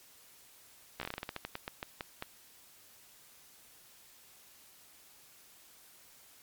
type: slowing click train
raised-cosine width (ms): 0.3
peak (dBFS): -21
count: 17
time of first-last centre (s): 1-2.224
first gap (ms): 14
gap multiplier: 1.2
effects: white hiss -59 dBFS RMS until 6.42 s + MP3 96 kbps